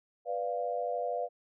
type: chord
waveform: sine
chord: B diminished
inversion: none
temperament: equal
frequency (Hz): 493.9 / 587.3 / 698.5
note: B4 / D5 / F5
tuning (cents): 0 / 0 / 0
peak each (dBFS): -35 / -36 / -34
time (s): 0.25-1.29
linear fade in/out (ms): 50
effects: none